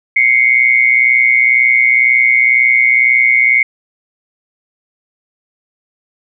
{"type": "tone pair together", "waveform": "sine", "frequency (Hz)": [2095, 2217], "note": ["C7", "C#7"], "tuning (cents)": [2, 0], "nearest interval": "minor second", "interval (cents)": 98, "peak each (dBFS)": -10, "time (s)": [0.16, 3.63], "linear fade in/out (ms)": 5, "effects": []}